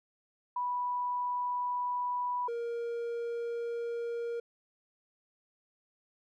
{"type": "tone pair in turn", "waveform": ["sine", "triangle"], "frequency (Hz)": [984, 469.5], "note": ["B5", "A#4"], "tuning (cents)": [-7, 12], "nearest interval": "octave + minor second", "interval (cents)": 1281, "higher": "first", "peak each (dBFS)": [-30, -31], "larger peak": "first", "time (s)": [[0.56, 2.48], [2.48, 4.4]], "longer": "neither", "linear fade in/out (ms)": 5, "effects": []}